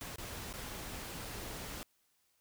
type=noise with dropouts; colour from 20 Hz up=pink; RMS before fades=-44 dBFS; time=0.01-1.83 s; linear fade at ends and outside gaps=0 ms; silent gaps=0.159-0.183 / 0.529-0.538 / 1.251-1.254 s; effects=white hiss -75 dBFS RMS until 2.4 s